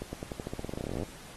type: accelerating click train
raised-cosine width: 2 ms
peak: -22 dBFS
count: 25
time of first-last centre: 0.02-1.032 s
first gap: 110 ms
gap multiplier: 0.9
effects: pink hiss -49 dBFS RMS until 1.36 s + AAC 32 kbps